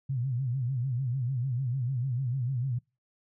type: tone with vibrato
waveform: sine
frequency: 127.4 Hz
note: C3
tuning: 46 cents flat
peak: -27 dBFS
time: 0.09-2.79 s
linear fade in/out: 10 ms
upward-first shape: sine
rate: 6.7 Hz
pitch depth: 140 cents each way
effects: noise-tail reverb RT60 0.3 s tail -26 dB re dry